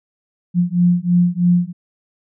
sine beating tone pair, 174.61 / 177.71 Hz, F3 / F3, 0 / +30 cents, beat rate 3.1 Hz, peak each -15 dBFS, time 0.54-1.73 s, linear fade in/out 50 ms, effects none

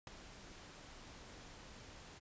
pink noise with ADSR envelope, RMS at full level -45 dBFS, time 0.07-2.2 s, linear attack 3 ms, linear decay 8 ms, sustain -10 dB, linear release 29 ms, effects resampled to 16000 Hz

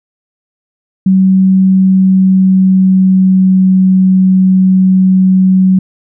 sine tone with pitch glide, 189.4 to 187.55 Hz, F#3 to F#3, +41 to +24 cents, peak -4 dBFS, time 1.06-5.79 s, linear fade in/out 5 ms, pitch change -17 cents, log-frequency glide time 1.66-3.81 s, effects none

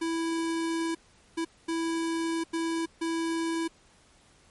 square tone bursts at uneven times, 329.6 Hz, E4, in tune, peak -28 dBFS, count 5, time 0.01-0.95 / 1.37-1.45 / 1.68-2.44 / 2.53-2.86 / 3.01-3.68 s, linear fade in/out 10 ms, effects pink hiss -60 dBFS RMS until 4.5 s + MP3 48 kbps

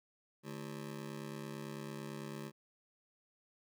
25% pulse ring-modulated tone, 180.1 Hz, F#3, 46 cents flat, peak -36 dBFS, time 0.43-2.52 s, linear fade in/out 50 ms, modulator 34.5 Hz, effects none

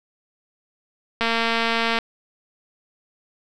click train, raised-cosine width 0.3 ms, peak -6 dBFS, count 179, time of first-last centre 1.21-1.987 s, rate 229 Hz, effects none

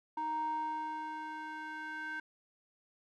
square tone with band-pass filter sweep, 311.1 Hz, D#4, in tune, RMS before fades -39 dBFS, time 0.17-2.2 s, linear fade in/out 5 ms, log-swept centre 870 to 1500 Hz, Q 5.5, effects none

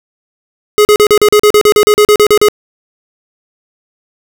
square tone bursts, 419.9 Hz, G#4, 19 cents sharp, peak -4 dBFS, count 16, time 0.78-2.485 s, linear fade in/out 0 ms, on 70 ms, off 39 ms, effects none

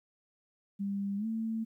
sine tone with pitch glide, 199.2 to 223.6 Hz, G3 to A3, +28 to +28 cents, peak -31 dBFS, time 0.79-1.65 s, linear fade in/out 20 ms, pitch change +200 cents, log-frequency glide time 1.17-1.26 s, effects 12-bit

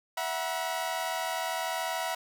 sawtooth chord, E suspended second, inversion none, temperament equal with one note detuned, 659.3 / 740 / 962.4 Hz, E5 / F#5 / B5, 0 / 0 / -45 cents, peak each -31 dBFS, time 0.17-2.15 s, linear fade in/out 5 ms, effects none

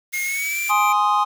white high-pass noise, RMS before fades -33 dBFS, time 0.12-0.72 s, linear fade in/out 20 ms, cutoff 1400 Hz, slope 48 dB/octave
square tone with pitch glide, 2145 to 2353 Hz, C7 to D7, +42 to +3 cents, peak -23 dBFS, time 0.13-0.93 s, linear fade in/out 10 ms, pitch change +161 cents, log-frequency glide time 0.24-0.59 s
triangle chord, Ab major, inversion none, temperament equal, 830.6 / 1046.5 / 1244.5 Hz, Ab5 / C6 / Eb6, 0 / 0 / 0 cents, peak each -18 dBFS, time 0.69-1.25 s, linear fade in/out 20 ms
effects none

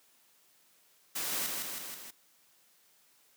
white noise with echo, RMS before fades -35 dBFS, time 1.15-1.47 s, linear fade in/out 10 ms, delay 160 ms, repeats 4, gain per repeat -3 dB, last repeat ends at 2.11 s, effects white hiss -66 dBFS RMS until 3.36 s + high-pass 150 Hz 12 dB/octave

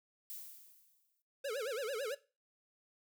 violet noise with exponential decay, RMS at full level -44 dBFS, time 0.3-1.22 s, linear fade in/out 0 ms, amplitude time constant 200 ms
square tone with vibrato, 493.9 Hz, B4, in tune, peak -37 dBFS, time 1.44-2.15 s, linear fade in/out 10 ms, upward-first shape sine, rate 9 Hz, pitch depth 260 cents each way
effects noise-tail reverb RT60 0.3 s tail -17 dB re dry

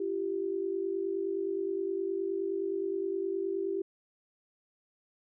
sine tone pair together, 340 / 389.6 Hz, F4 / G4, -46 / -11 cents, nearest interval major second, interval 235 cents, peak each -35 / -31 dBFS, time 0-3.82 s, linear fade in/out 5 ms, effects none

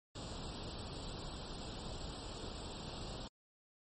pink noise with comb filter, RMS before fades -45 dBFS, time 0.15-3.28 s, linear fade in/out 5 ms, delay 0.24 ms, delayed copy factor +0.85, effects MP3 32 kbps

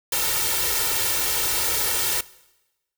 white noise with comb filter, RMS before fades -23 dBFS, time 0.12-2.21 s, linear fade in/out 5 ms, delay 2.2 ms, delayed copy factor +0.8, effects noise-tail reverb RT60 1.0 s tail -20 dB re dry

